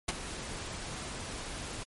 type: noise with ADSR envelope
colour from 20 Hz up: pink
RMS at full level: -28 dBFS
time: 0.08-1.84 s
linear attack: 8 ms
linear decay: 25 ms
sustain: -12 dB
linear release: 14 ms
effects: MP3 48 kbps